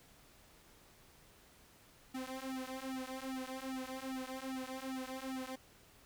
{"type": "tone with flanger", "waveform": "sawtooth", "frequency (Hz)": 261.6, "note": "C4", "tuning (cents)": 0, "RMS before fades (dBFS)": -43, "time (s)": [2.14, 5.56], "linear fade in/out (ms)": 10, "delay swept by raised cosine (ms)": [1.9, 4.6], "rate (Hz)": 2.5, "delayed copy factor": -1, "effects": ["pink hiss -63 dBFS RMS until 6.05 s"]}